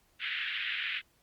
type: band-pass noise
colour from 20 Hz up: pink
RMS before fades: -35 dBFS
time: 0.19-1.02 s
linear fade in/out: 50 ms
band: 1600 to 3400 Hz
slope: 48 dB/octave
effects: pink hiss -69 dBFS RMS until 1.22 s + Opus 48 kbps